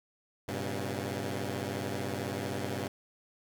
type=tone cluster; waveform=10% pulse; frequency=98.4 / 120.1 / 135.8 Hz; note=G2 / B2 / C#3; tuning=+7 / -48 / -35 cents; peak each=-28 / -30 / -31 dBFS; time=0.48-2.88 s; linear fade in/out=5 ms; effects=none